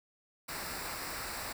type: noise with comb filter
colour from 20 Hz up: pink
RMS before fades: -40 dBFS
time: 0.48-1.53 s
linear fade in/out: 10 ms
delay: 0.31 ms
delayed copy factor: -0.65
effects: none